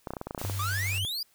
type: clicks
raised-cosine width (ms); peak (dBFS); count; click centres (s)
1; -20; 12; 0.072 / 0.106 / 0.136 / 0.168 / 0.214 / 0.27 / 0.309 / 0.348 / 0.378 / 0.415 / 0.45 / 0.498
type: noise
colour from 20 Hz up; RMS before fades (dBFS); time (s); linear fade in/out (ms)
white; -40; 0.38-0.99; 10
type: tone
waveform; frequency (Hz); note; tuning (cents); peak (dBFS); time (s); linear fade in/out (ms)
sine; 98; G2; 0; -30; 0.44-1.05; 0
type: exponential sweep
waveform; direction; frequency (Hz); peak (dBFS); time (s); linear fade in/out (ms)
45% pulse; up; 1131 to 4980; -30; 0.59-1.23; 5
effects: white hiss -65 dBFS RMS until 1.34 s